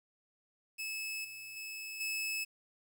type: tone with level steps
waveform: sawtooth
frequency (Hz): 2600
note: E7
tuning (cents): -24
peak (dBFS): -34 / -42 / -38 / -31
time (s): 0.78-2.45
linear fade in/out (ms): 20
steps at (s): 1.24 / 1.56 / 2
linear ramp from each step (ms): 10
effects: 10-bit